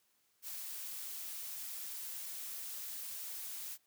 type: noise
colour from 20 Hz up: blue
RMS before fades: -44 dBFS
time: 0.42-3.78 s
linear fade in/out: 50 ms
effects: white hiss -75 dBFS RMS until 3.86 s + high-pass 80 Hz 12 dB/octave